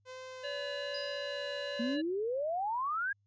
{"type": "tone with vibrato", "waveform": "sawtooth", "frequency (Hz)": 510, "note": "C5", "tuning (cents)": -44, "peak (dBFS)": -40, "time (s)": [0.05, 1.98], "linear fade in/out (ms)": 50, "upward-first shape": "sine", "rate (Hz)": 1.2, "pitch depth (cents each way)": 21}
{"type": "harmonic tone", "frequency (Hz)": 571, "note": "D5", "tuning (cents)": -49, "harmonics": [1, 3, 5, 7], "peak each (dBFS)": [-38, -43, -45, -46], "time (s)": [0.43, 2.02], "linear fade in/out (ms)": 20}
{"type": "tone with exponential decay", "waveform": "sine", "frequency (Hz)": 4934, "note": "D#8", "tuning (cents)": -15, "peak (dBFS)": -39, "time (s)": [0.94, 1.5], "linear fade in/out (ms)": 5, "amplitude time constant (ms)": 120}
{"type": "exponential sweep", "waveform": "sine", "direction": "up", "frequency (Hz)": [226.4, 1669], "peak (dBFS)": -31, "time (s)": [1.79, 3.13], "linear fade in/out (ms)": 10}
{"effects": ["added 101 Hz sine -70 dBFS peak until 3.26 s", "resampled to 16000 Hz"]}